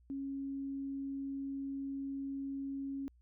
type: tone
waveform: sine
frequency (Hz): 274.4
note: C#4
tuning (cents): -17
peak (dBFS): -37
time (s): 0.1-3.08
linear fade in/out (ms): 0
effects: added 60 Hz sine -62 dBFS peak until 3.21 s